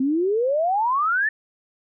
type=exponential sweep; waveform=sine; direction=up; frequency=254.9 to 1808 Hz; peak=-18 dBFS; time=0-1.29 s; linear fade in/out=5 ms; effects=none